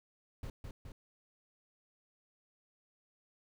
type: noise with echo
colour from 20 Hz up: brown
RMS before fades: -42 dBFS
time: 0.43-0.5 s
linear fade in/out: 2 ms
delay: 210 ms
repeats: 2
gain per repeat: -3 dB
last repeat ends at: 0.92 s
effects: none